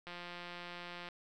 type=click train; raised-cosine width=0.3 ms; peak=-30 dBFS; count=179; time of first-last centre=0.07-1.087 s; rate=175 Hz; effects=none